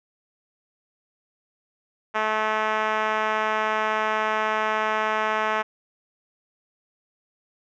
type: tone with band-pass filter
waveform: 5% pulse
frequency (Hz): 216.4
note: A3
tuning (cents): -29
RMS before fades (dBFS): -24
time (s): 2.14-5.63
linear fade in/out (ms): 20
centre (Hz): 950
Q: 0.84
effects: low-pass 5000 Hz 12 dB/octave